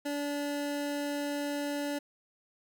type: tone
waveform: 25% pulse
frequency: 288.5 Hz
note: D4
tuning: 31 cents flat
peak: -28 dBFS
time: 0.05-1.99 s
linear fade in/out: 10 ms
effects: 11-bit